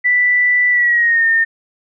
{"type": "tone with pitch glide", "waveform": "sine", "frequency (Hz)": [1975.5, 1822], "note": ["B6", "A#6"], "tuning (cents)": [0, -40], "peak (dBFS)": -10, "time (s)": [0.04, 1.45], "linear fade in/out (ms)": 20, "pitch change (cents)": -140, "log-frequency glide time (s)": [0.7, 1.26], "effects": []}